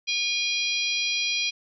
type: harmonic tone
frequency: 813 Hz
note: G#5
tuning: 37 cents flat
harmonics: 3 / 4 / 5 / 6 / 7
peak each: -27 / -29 / -31 / -33 / -34 dBFS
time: 0.07-1.51 s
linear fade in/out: 20 ms
effects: none